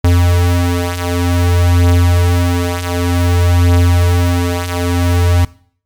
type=beating tone pair; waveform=square; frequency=87.31 / 87.85 Hz; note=F2 / F2; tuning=0 / +11 cents; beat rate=0.54 Hz; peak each=-15 / -11 dBFS; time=0.04-5.45 s; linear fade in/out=5 ms; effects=noise-tail reverb RT60 0.5 s tail -20 dB re dry + MP3 96 kbps